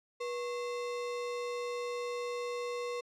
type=tone with sample-and-hold; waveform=sine; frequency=485.1 Hz; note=B4; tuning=31 cents flat; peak=-34 dBFS; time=0.2-3.01 s; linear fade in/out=10 ms; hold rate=1575 Hz; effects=low-pass 6000 Hz 12 dB/octave